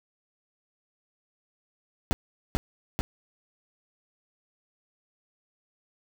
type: noise with echo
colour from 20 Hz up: brown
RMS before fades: -23 dBFS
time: 2.11-2.13 s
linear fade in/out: 0 ms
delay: 440 ms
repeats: 2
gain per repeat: -2 dB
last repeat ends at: 3.01 s
effects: none